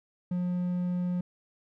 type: tone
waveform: triangle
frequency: 178.6 Hz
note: F3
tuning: 39 cents sharp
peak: -25 dBFS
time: 0.31-1.21 s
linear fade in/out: 5 ms
effects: none